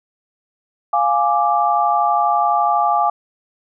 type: chord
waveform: sine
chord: D diminished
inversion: first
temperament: equal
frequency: 698.5 / 830.6 / 1174.7 Hz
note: F5 / Ab5 / D6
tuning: 0 / 0 / 0 cents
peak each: -18 / -17 / -18 dBFS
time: 0.93-3.1 s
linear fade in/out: 5 ms
effects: none